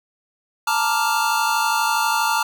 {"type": "chord", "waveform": "square", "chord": "Bb major seventh", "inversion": "third", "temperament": "equal", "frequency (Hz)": [880, 932.3, 1174.7, 1396.9], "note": ["A5", "Bb5", "D6", "F6"], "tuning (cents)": [0, 0, 0, 0], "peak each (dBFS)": [-23, -24, -26, -24], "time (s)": [0.67, 2.43], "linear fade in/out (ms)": 5, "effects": []}